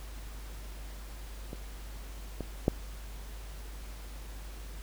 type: clicks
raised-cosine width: 2 ms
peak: -26 / -22 / -10 dBFS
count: 3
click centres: 1.531 / 2.407 / 2.681 s
effects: added 50 Hz sine -41 dBFS peak until 4.82 s + pink hiss -51 dBFS RMS until 4.82 s